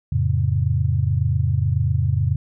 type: chord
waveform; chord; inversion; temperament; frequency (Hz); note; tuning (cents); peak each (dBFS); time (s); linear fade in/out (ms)
sine; F augmented; none; just; 87.31 / 109.13 / 136.42; F2 / A2 / C#3; 0 / -14 / -27; -21; 0.12-2.36; 5
effects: none